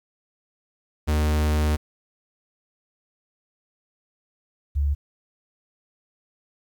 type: tone pair in turn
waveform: 45% pulse / sine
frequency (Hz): 75.9 / 71.43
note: D#2 / D2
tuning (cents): -42 / -47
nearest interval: minor second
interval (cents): 105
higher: first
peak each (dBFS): -19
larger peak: neither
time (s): 1.07-1.77 / 4.75-4.95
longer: first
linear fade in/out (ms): 20
effects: 10-bit